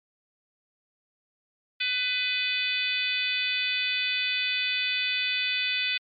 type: harmonic tone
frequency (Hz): 500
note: B4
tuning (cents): +21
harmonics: 3 / 4 / 5 / 6 / 7 / 8 / 9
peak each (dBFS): -36 / -33 / -28 / -35 / -30 / -39 / -38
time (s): 1.8-5.98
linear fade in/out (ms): 10
effects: MP3 48 kbps